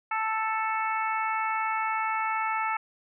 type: harmonic tone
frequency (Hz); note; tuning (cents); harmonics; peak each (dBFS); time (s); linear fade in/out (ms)
440.7; A4; +3; 2 / 3 / 4 / 5 / 6; -29 / -30 / -37 / -34 / -40; 0.11-2.77; 5
effects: none